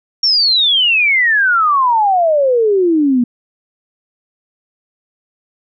sine exponential sweep, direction down, 5588 to 235.5 Hz, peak -9 dBFS, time 0.23-3.24 s, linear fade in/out 5 ms, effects none

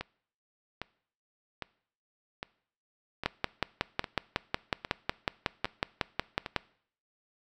two click trains, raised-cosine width 0.3 ms, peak -19 / -10 dBFS, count 9 / 19, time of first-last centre 0.01-6.462 / 3.26-6.563 s, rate 1.24 / 5.45 Hz, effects noise-tail reverb RT60 0.6 s tail -22 dB re dry

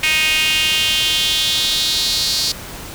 sawtooth tone with high-pass filter sweep, 312.1 Hz, D#4, 5 cents sharp, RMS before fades -17 dBFS, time 0.03-2.52 s, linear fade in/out 5 ms, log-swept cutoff 2400 to 4500 Hz, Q 4.3, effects pink hiss -32 dBFS RMS until 2.94 s

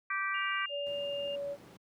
harmonic tone, 390 Hz, G4, 9 cents flat, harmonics 3 / 4 / 5 / 6, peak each -35 / -36 / -37 / -38 dBFS, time 0.1-0.66 s, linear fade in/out 5 ms
sine tone, 2811 Hz, F7, 11 cents sharp, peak -39 dBFS, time 0.34-1.36 s, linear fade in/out 10 ms
sine tone with pitch glide, 571 to 567.4 Hz, D5 to C#5, -49 to +40 cents, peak -34 dBFS, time 0.69-1.57 s, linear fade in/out 50 ms, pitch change -11 cents, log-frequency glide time 0.99-1.08 s
brown noise, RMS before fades -46 dBFS, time 0.86-1.77 s, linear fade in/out 5 ms
effects high-pass 200 Hz 12 dB/octave

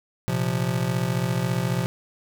square chord, Bb suspended second, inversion none, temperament just, 116.54 / 131.11 / 174.81 Hz, Bb2 / C3 / F3, 0 / +4 / +2 cents, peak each -29 / -27 / -27 dBFS, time 0.28-1.86 s, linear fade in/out 0 ms, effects none

